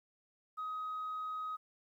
sine tone, 1260 Hz, D#6, 21 cents sharp, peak -36 dBFS, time 0.57-1.57 s, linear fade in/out 20 ms, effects tanh soft clip ceiling -34 dBFS + 12-bit

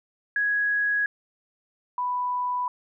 sine tone pair in turn, 1665 / 990 Hz, G#6 / B5, +4 / +4 cents, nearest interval major sixth, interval 900 cents, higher first, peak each -21 / -24 dBFS, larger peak first, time 0.36-1.06 / 1.98-2.68 s, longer neither, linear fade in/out 2 ms, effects none

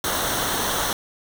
pink noise with comb filter, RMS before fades -24 dBFS, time 0.04-0.93 s, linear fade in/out 2 ms, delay 0.41 ms, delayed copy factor -0.65, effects none

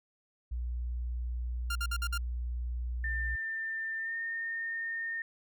sine tone, 60.3 Hz, B1, 41 cents flat, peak -32 dBFS, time 0.51-3.36 s, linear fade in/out 10 ms
sawtooth tone bursts, 1396.9 Hz, F6, in tune, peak -29 dBFS, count 5, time 1.7-2.178 s, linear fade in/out 5 ms, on 54 ms, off 52 ms
sine tone with pitch glide, 1793 to 1827.5 Hz, A6 to A#6, +32 to -35 cents, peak -33 dBFS, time 3.04-5.22 s, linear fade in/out 2 ms, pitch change +33 cents, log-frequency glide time 3.99-4.15 s
effects none

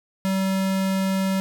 square tone, 191.6 Hz, G3, 39 cents flat, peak -21 dBFS, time 0.25-1.4 s, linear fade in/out 0 ms, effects none

